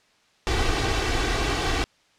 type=noise with comb filter; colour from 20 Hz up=pink; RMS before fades=-23 dBFS; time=0.47-1.84 s; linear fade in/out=0 ms; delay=2.6 ms; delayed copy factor=+0.65; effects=white hiss -61 dBFS RMS until 2.18 s + low-pass 5000 Hz 12 dB/octave